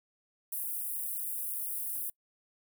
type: high-pass noise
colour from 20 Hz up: white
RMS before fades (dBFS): -36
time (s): 0.52-2.1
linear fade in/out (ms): 5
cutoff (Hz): 9400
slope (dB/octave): 48
effects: noise-tail reverb RT60 0.1 s tail -24 dB re dry